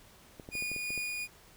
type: clicks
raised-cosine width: 2 ms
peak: -31 dBFS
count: 8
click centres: 0.398 / 0.489 / 0.553 / 0.624 / 0.716 / 0.763 / 0.905 / 0.977 s
type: tone with tremolo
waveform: 40% pulse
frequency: 2450 Hz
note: D#7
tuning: 27 cents flat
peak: -32 dBFS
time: 0.51-1.28 s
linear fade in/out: 50 ms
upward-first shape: triangle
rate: 2.7 Hz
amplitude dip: 25%
effects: pink hiss -58 dBFS RMS until 1.56 s